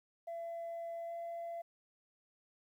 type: tone with pitch glide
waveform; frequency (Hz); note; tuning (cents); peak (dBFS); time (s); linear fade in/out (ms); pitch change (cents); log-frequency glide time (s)
sine; 674 to 678.7; E5 to F5; +38 to -50; -38; 0.27-1.62; 10; +12; 1.06-1.12
effects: tanh soft clip ceiling -38 dBFS + 12-bit